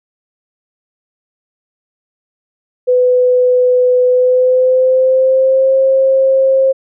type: tone with pitch glide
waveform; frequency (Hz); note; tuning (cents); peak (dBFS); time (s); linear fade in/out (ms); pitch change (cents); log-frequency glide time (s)
sine; 500 to 532.8; B4 to C5; +21 to +31; -7; 2.87-6.73; 20; +110; 4.05-5.75
effects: none